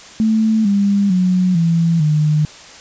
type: tone with pitch steps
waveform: sine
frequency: 220 / 200.6 / 182.87 / 166.73 / 152.01 Hz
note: A3 / G3 / F#3 / E3 / D#3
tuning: 0 / +40 / -20 / +20 / -40 cents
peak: -11 dBFS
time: 0.2-2.45 s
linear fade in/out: 0 ms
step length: 450 ms
effects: white hiss -38 dBFS RMS until 2.8 s + resampled to 16000 Hz